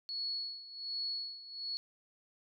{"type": "tone with tremolo", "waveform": "sine", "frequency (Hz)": 4376, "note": "C#8", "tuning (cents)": -23, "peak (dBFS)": -34, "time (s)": [0.09, 1.77], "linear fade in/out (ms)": 0, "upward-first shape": "sine", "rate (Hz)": 1.3, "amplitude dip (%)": 80, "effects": []}